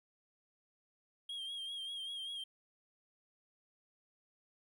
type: tone with vibrato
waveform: triangle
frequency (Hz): 3234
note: G#7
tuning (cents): -47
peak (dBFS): -39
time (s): 1.29-2.44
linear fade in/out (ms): 5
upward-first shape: sine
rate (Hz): 5.1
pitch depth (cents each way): 49
effects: 13-bit